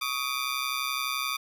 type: ring-modulated tone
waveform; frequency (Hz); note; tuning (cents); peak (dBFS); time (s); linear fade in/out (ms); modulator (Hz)
15% pulse; 1187; D6; +18; -19; 0.01-1.37; 10; 65.8
effects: none